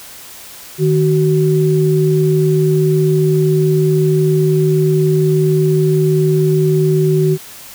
sine tone pair together, 154.48 / 376 Hz, D#3 / F#4, -12 / +28 cents, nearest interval octave + minor third, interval 1540 cents, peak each -12 / -13 dBFS, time 0.78-7.38 s, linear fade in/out 50 ms, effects white hiss -35 dBFS RMS until 7.74 s

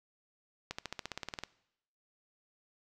accelerating click train, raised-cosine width 0.2 ms, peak -20 dBFS, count 13, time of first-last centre 0.71-1.436 s, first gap 75 ms, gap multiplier 0.96, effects noise-tail reverb RT60 0.8 s tail -21 dB re dry

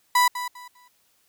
35% pulse tone with echo, 987.8 Hz, B5, in tune, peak -14 dBFS, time 0.15-0.28 s, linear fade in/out 5 ms, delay 200 ms, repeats 3, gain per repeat -12 dB, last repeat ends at 0.88 s, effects white hiss -65 dBFS RMS until 1.28 s

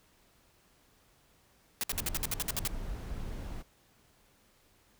white noise bursts, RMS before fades -32 dBFS, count 11, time 1.81-2.675 s, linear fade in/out 0 ms, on 25 ms, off 59 ms
brown noise, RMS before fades -39 dBFS, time 1.91-3.63 s, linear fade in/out 20 ms
effects pink hiss -66 dBFS RMS until 4.99 s

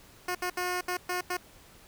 10% pulse tone bursts at uneven times, 360.2 Hz, F#4, 46 cents flat, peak -21 dBFS, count 6, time 0.28-0.35 / 0.42-0.5 / 0.57-0.81 / 0.88-0.97 / 1.09-1.21 / 1.3-1.37 s, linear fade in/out 5 ms, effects pink hiss -55 dBFS RMS until 1.87 s

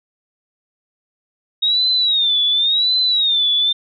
sine tone with vibrato, 3729 Hz, A#7, in tune, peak -13 dBFS, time 1.62-3.73 s, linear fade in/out 10 ms, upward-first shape sine, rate 0.92 Hz, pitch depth 140 cents each way, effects none

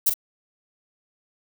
violet noise with echo, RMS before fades -18 dBFS, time 0.06-0.1 s, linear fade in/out 10 ms, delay 41 ms, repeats 1, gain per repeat -7 dB, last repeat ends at 0.141 s, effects none

